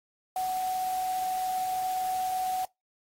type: tone in noise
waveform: sine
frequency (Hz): 745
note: F#5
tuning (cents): +12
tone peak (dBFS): -27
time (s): 0.36-2.65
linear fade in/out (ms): 2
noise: white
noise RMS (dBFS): -43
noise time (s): 0.36-2.65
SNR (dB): +13
effects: noise-tail reverb RT60 0.2 s tail -25 dB re dry + AAC 48 kbps